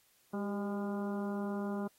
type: harmonic tone with a mistuned harmonic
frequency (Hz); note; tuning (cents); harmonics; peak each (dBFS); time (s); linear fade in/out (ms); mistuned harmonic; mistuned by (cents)
203; G#3; -39; 1 / 2 / 3 / 4 / 5 / 6 / 7; -35 / -41 / -45 / -47 / -49 / -51 / -52; 0.33-1.88; 10; 2; -44
effects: white hiss -69 dBFS RMS until 1.98 s + AAC 48 kbps